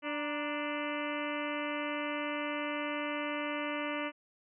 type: harmonic tone with a mistuned harmonic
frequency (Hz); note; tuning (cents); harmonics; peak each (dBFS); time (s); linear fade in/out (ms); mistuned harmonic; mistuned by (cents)
294.3; D4; +4; 1 / 2 / 3 / 4 / 5 / 6 / 7 / 8 / 9 / 10; -38 / -39 / -44 / -42 / -45 / -46 / -43 / -45 / -45 / -47; 0.02-4.12; 50; 3; +100
effects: none